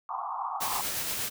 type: band-pass noise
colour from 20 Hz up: white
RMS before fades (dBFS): -34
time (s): 0.09-0.81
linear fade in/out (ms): 0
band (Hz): 730 to 1200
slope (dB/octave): 96
type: noise with tremolo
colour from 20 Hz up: white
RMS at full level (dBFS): -31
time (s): 0.6-1.3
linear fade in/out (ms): 20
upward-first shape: sine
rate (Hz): 8.4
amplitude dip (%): 30
effects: none